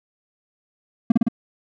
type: tone with echo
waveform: triangle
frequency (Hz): 230.4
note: A#3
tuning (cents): -20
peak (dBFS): -7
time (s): 1.1-1.12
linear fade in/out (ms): 5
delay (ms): 55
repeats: 3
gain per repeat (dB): -2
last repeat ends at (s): 1.285
effects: none